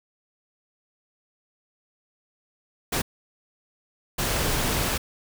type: noise bursts at uneven times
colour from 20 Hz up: pink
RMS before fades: -25 dBFS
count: 2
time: 2.92-3.02 / 4.18-4.98 s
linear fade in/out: 10 ms
effects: none